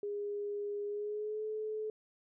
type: tone with pitch glide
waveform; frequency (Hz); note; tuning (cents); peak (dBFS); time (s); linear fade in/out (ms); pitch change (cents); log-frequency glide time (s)
sine; 410 to 431.4; G#4 to A4; -22 to -34; -35; 0.03-1.9; 2; +88; 0.86-1.44
effects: none